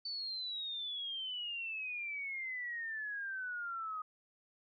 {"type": "exponential sweep", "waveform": "sine", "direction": "down", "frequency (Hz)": [4548, 1244.5], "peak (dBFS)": -38, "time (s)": [0.05, 4.02], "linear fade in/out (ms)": 5, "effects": []}